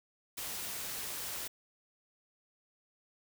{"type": "noise", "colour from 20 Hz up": "white", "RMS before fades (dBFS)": -40, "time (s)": [0.37, 1.48], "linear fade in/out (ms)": 10, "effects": []}